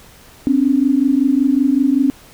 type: tone pair together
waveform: sine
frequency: 260 / 285.3 Hz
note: C4 / C#4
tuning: -11 / +50 cents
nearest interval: major second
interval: 161 cents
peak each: -14 dBFS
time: 0.47-2.1 s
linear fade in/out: 0 ms
effects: pink hiss -44 dBFS RMS until 2.33 s